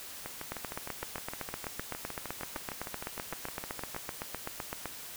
two click trains, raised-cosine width 0.5 ms, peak -20 / -23 dBFS, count 35 / 25, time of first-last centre 0.52-4.857 / 0.26-3.947 s, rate 7.84 / 6.51 Hz, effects white hiss -45 dBFS RMS until 5.16 s

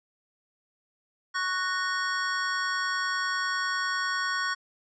square chord, F# major, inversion second, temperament just, 1110 / 1480 / 1850 Hz, C#6 / F#6 / A#6, +2 / 0 / -14 cents, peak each -32 / -31 / -33 dBFS, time 1.34-4.55 s, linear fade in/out 20 ms, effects resampled to 16000 Hz

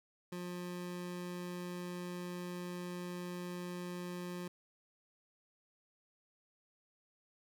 25% pulse tone, 177.7 Hz, F3, 30 cents sharp, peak -37 dBFS, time 0.32-4.48 s, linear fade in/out 5 ms, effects none

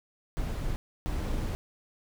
brown noise bursts at uneven times, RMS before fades -31 dBFS, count 2, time 0.37-0.76 / 1.06-1.55 s, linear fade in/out 0 ms, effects none

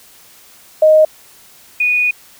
sine tone pair in turn, 622.3 / 2468 Hz, D#5 / D#7, 0 / -15 cents, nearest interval 2 octaves, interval 2385 cents, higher second, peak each -5 / -11 dBFS, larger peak first, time 0.82-1.05 / 1.8-2.11 s, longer second, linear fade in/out 5 ms, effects white hiss -44 dBFS RMS until 2.39 s

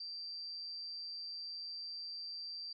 sine tone with amplitude modulation, 4699 Hz, D8, in tune, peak -40 dBFS, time 0-2.73 s, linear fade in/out 5 ms, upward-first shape sine, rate 166 Hz, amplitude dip 45%, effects none

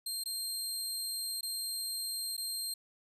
20% pulse tone with dropouts, 4186 Hz, C8, in tune, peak -29 dBFS, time 0.06-2.74 s, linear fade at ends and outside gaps 5 ms, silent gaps 0.238-0.257 / 1.41-1.429 / 2.368-2.377 s, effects resampled to 32000 Hz

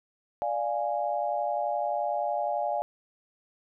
sine chord, D diminished, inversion none, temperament equal, 587.3 / 698.5 / 830.6 Hz, D5 / F5 / Ab5, 0 / 0 / 0 cents, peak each -31 / -30 / -31 dBFS, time 0.42-2.82 s, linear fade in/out 0 ms, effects none

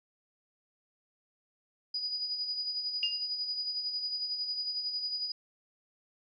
sine tone with tremolo, 4929 Hz, D#8, 17 cents flat, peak -30 dBFS, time 1.94-5.32 s, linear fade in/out 5 ms, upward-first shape sine, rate 11 Hz, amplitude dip 50%
sine tone with exponential decay, 2819 Hz, F7, 16 cents sharp, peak -25 dBFS, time 3.03-3.27 s, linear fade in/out 1 ms, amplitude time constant 51 ms
effects none

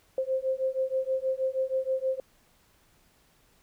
sine beating tone pair, 522 / 528.3 Hz, C5 / C5, -4 / +17 cents, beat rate 6.3 Hz, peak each -29 dBFS, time 0.18-2.2 s, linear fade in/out 2 ms, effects pink hiss -64 dBFS RMS until 3.62 s

